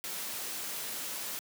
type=noise; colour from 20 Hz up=white; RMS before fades=-38 dBFS; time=0.04-1.39 s; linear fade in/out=0 ms; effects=high-pass 150 Hz 12 dB/octave